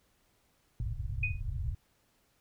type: low-pass noise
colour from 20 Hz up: white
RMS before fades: -35 dBFS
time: 0.8-1.75 s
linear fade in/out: 2 ms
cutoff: 130 Hz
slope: 96 dB/octave
type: tone with exponential decay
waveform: sine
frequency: 2489 Hz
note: D#7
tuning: in tune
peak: -26 dBFS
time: 1.23-1.41 s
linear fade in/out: 5 ms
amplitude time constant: 39 ms
effects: pink hiss -71 dBFS RMS until 2.4 s